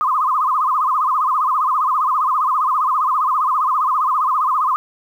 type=tone with vibrato; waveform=sine; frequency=1128 Hz; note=C#6; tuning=30 cents sharp; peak=-14 dBFS; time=0.01-4.76 s; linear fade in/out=0 ms; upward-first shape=sine; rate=15 Hz; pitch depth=200 cents each way; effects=8-bit